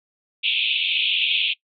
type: band-pass noise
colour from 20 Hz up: white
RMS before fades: -21 dBFS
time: 0.43-1.54 s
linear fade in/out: 20 ms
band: 2400 to 3600 Hz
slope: 96 dB/octave
effects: noise-tail reverb RT60 0.1 s tail -22 dB re dry + MP3 32 kbps